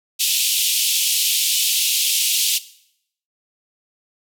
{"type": "band-pass noise", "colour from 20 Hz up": "pink", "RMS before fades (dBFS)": -19, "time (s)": [0.19, 2.59], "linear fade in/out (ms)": 20, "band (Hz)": [2700, 16000], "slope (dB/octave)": 48, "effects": ["noise-tail reverb RT60 0.7 s tail -17 dB re dry"]}